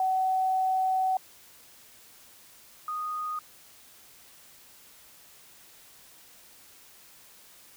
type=tone pair in turn; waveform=sine; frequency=754 / 1238.4 Hz; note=F#5 / D#6; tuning=+32 / -9 cents; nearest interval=major sixth; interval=859 cents; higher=second; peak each=-23 / -30 dBFS; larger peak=first; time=0-1.17 / 2.88-3.39 s; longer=first; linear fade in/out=2 ms; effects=white hiss -54 dBFS RMS until 7.76 s